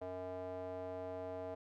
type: tone with band-pass filter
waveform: square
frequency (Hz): 92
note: F#2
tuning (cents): -9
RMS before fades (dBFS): -44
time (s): 0.01-1.55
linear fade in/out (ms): 10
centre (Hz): 600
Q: 3.6
effects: none